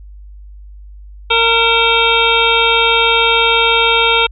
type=harmonic tone with a mistuned harmonic; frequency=460 Hz; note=A#4; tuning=23 cents flat; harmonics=1 / 2 / 3 / 5 / 6 / 7 / 8; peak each=-17 / -17 / -17 / -17 / -17 / -17 / -17 dBFS; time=1.3-4.27 s; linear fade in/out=10 ms; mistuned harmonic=6; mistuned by=-55 cents; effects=added 50 Hz sine -32 dBFS peak until 4.31 s